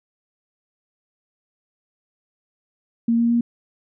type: tone with pitch steps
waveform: sine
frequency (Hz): 231.8 / 234 / 236.1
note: A#3 / A#3 / A#3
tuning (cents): -10 / +7 / +22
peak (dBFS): -15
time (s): 3.08-3.41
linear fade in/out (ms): 5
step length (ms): 110
effects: none